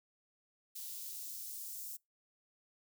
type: noise with high-pass filter sweep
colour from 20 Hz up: blue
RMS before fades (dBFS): -45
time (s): 0.75-1.97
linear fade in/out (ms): 10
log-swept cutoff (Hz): 3700 to 6700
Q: 1
effects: noise-tail reverb RT60 0.2 s tail -25 dB re dry